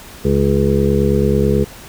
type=harmonic tone; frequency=69.3 Hz; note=C#2; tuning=in tune; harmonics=1 / 2 / 3 / 5 / 6 / 7; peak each=-19 / -18 / -17 / -22 / -17 / -21 dBFS; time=0.24-1.65 s; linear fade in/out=20 ms; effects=pink hiss -37 dBFS RMS until 1.88 s